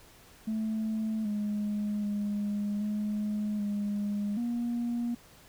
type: tone with pitch steps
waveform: sine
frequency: 219.1 / 208.3 / 205.8 / 210.1 / 205.1 / 237.7 Hz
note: A3 / G#3 / G#3 / G#3 / G#3 / A#3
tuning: -7 / +5 / -16 / +20 / -21 / +34 cents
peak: -27 dBFS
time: 0.47-5.15 s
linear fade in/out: 10 ms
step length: 780 ms
effects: tanh soft clip ceiling -26 dBFS + pink hiss -56 dBFS RMS until 5.48 s